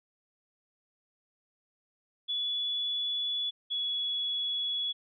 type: tone pair in turn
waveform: sine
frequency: 3421 / 3380 Hz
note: A7 / G#7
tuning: -49 / +30 cents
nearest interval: unison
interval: 21 cents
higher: first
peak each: -29 / -29 dBFS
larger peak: neither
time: 2.28-3.51 / 3.7-4.93 s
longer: neither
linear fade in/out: 20 ms
effects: none

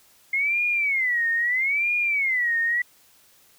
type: tone with vibrato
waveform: sine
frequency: 2117 Hz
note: C7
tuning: 20 cents sharp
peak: -20 dBFS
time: 0.33-2.82 s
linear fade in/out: 5 ms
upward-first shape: sine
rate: 0.77 Hz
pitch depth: 240 cents each way
effects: white hiss -57 dBFS RMS until 3.58 s

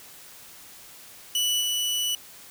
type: tone with level steps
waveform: sawtooth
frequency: 2960 Hz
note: F#7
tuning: in tune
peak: -19 / -21 dBFS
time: 1.35-2.15 s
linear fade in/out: 2 ms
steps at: 1.6 s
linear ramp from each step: 20 ms
effects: white hiss -47 dBFS RMS until 2.5 s

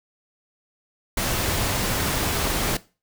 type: noise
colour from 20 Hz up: pink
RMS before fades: -24 dBFS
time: 1.17-2.77 s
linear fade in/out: 5 ms
effects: noise-tail reverb RT60 0.3 s tail -18 dB re dry

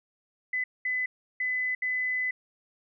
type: tone bursts at uneven times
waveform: sine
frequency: 2010 Hz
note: B6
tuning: 30 cents sharp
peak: -26 dBFS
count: 4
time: 0.53-0.64 / 0.85-1.06 / 1.4-1.75 / 1.82-2.31 s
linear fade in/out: 5 ms
effects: none

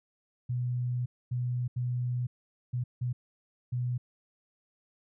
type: tone bursts at uneven times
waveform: sine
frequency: 123.47 Hz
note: B2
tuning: in tune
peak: -28 dBFS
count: 6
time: 0.49-1.06 / 1.31-1.68 / 1.76-2.27 / 2.73-2.84 / 3.01-3.13 / 3.72-3.98 s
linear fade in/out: 10 ms
effects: none

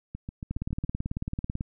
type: two click trains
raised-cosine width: 5 ms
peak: -23 / -18 dBFS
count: 6 / 21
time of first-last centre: 0.15-0.846 / 0.51-1.609 s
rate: 7.18 / 18.2 Hz
effects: none

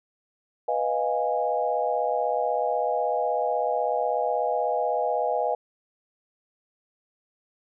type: chord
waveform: sine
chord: F half-diminished seventh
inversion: second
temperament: equal with one note detuned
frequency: 493.9 / 622.3 / 698.5 / 826.3 Hz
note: Cb5 / Eb5 / F5 / Ab5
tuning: 0 / 0 / 0 / -9 cents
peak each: -28 dBFS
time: 0.68-5.55 s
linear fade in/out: 5 ms
effects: none

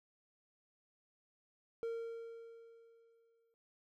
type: tone with exponential decay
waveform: triangle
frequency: 460 Hz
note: A#4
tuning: 23 cents flat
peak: -34 dBFS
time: 1.83-3.54 s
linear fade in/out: 0 ms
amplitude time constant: 370 ms
effects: none

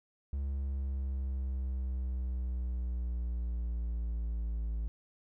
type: exponential sweep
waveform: triangle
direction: down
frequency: 69.3 to 55 Hz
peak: -30 dBFS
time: 0.33-4.88 s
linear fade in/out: 0 ms
effects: none

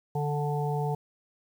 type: harmonic tone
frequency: 146.83 Hz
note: D3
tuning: in tune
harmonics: 1 / 3 / 5 / 6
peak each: -28 / -33 / -35 / -36 dBFS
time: 0.15-0.95 s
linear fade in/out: 5 ms
effects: 9-bit

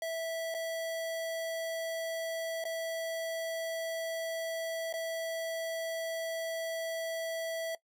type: tone with dropouts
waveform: square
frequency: 656 Hz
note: E5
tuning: 9 cents flat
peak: -34 dBFS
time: 0.02-7.75 s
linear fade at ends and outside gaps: 2 ms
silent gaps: 0.542-0.547 / 2.64-2.652 / 4.927-4.938 s
effects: noise-tail reverb RT60 0.1 s tail -19 dB re dry

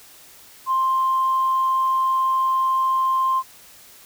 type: tone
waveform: sine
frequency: 1051 Hz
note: C6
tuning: 7 cents sharp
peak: -16 dBFS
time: 0.66-3.43 s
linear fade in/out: 50 ms
effects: tanh soft clip ceiling -12 dBFS + white hiss -47 dBFS RMS until 4.05 s

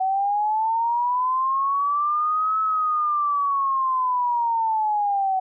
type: linear two-way sweep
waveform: sine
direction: up then down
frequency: 750 to 1298 to 750 Hz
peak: -19 dBFS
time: 0-5.4 s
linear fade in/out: 10 ms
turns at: 2.6 s
effects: none

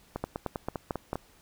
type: two click trains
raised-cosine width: 1 ms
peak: -16 / -18 dBFS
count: 5 / 6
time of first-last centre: 0.24-1.131 / 0.16-1.156 s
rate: 4.49 / 5.02 Hz
effects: pink hiss -60 dBFS RMS until 1.41 s

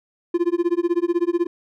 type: tone with tremolo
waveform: triangle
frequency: 345.8 Hz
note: F4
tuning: 17 cents flat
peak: -12 dBFS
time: 0.34-1.47 s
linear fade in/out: 5 ms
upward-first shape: sine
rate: 16 Hz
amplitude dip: 100%
effects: none

